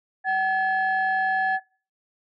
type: tone pair together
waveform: sine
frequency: 760 / 1710.2 Hz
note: F#5 / A6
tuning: +46 / -50 cents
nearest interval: octave + major second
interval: 1404 cents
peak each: -22 dBFS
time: 0.24-1.6 s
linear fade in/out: 50 ms
effects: noise-tail reverb RT60 0.4 s tail -24 dB re dry + tanh soft clip ceiling -15 dBFS